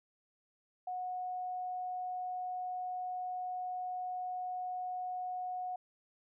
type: tone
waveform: sine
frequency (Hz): 731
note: F#5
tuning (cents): -21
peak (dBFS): -36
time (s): 0.87-5.76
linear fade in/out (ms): 5
effects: none